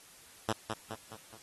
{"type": "tone with echo", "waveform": "5% pulse", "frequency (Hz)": 110.5, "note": "A2", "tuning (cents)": 8, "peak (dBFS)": -17, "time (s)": [0.48, 0.53], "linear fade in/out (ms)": 10, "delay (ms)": 210, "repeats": 4, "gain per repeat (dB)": -6, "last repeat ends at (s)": 1.37, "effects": ["white hiss -56 dBFS RMS until 1.42 s", "AAC 32 kbps"]}